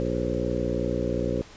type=harmonic tone with a mistuned harmonic; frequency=60.3 Hz; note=B1; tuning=41 cents flat; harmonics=1 / 2 / 3 / 4 / 5 / 6 / 7 / 8 / 9; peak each=-33 / -33 / -33 / -33 / -33 / -33 / -33 / -33 / -33 dBFS; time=0-1.42 s; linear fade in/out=0 ms; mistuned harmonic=8; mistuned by=+62 cents; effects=pink hiss -48 dBFS RMS until 1.56 s + resampled to 16000 Hz